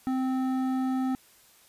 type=tone with hard clipping; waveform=triangle; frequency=260.2 Hz; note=C4; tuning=9 cents flat; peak=-27 dBFS; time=0.07-1.15 s; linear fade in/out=0 ms; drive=14 dB; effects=white hiss -58 dBFS RMS until 1.68 s + resampled to 32000 Hz